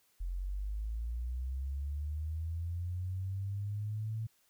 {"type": "linear sweep", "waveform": "sine", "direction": "up", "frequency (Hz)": [42.56, 112.4], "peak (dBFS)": -34, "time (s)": [0.2, 4.27], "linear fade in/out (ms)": 10, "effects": ["white hiss -71 dBFS RMS until 4.49 s"]}